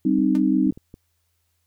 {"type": "chord", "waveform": "sine", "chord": "C minor", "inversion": "second", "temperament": "equal with one note detuned", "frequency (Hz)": [196, 261.6, 308.1], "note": ["G3", "C4", "Eb4"], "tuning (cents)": [0, 0, -17], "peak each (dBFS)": [-22, -20, -20], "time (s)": [0.05, 0.71], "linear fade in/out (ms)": 5}
{"type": "clicks", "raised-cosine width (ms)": 3, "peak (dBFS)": -27, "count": 5, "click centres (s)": [0.187, 0.668, 0.724, 0.775, 0.941]}
{"type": "tone with exponential decay", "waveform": "sawtooth", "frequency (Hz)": 300.9, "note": "D4", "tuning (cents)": 42, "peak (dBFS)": -27, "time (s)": [0.35, 0.43], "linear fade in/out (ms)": 0, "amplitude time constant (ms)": 16}
{"effects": ["added 84 Hz sine -70 dBFS peak until 1.66 s", "white hiss -72 dBFS RMS until 1.66 s"]}